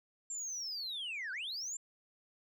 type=linear two-way sweep; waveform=sine; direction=down then up; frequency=7440 to 1436 to 7440 Hz; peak=-36 dBFS; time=0.3-1.77 s; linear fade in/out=5 ms; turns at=1.32 s; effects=tanh soft clip ceiling -36 dBFS